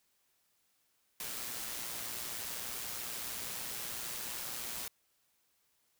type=noise with amplitude modulation; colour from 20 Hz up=white; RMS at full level=-39 dBFS; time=1.2-4.88 s; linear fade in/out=2 ms; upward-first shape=sine; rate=119 Hz; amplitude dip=40%; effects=white hiss -75 dBFS RMS until 5.99 s